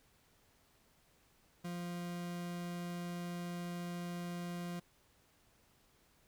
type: tone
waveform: 40% pulse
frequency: 174.61 Hz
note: F3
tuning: in tune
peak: -39 dBFS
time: 1.64-4.8 s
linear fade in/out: 10 ms
effects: pink hiss -70 dBFS RMS until 6.27 s